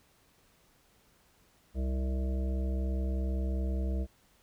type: harmonic tone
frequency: 65.1 Hz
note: C2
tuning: 8 cents flat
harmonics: 1 / 3 / 5 / 7 / 9 / 10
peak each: -29 / -39 / -43 / -46 / -48 / -49 dBFS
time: 1.74-4.07 s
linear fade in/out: 50 ms
effects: pink hiss -66 dBFS RMS until 4.42 s